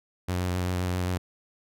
sawtooth tone with vibrato, 90.4 Hz, F#2, 40 cents flat, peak -22 dBFS, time 0.28-1.18 s, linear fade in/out 10 ms, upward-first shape sine, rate 7.6 Hz, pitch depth 20 cents each way, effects none

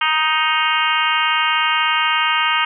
harmonic tone, 312.2 Hz, D#4, 6 cents sharp, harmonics 3 / 4 / 5 / 6 / 7 / 8 / 9 / 10, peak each -22 / -20 / -23 / -26 / -23 / -26 / -22 / -26 dBFS, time 0.01-2.65 s, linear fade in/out 5 ms, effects none

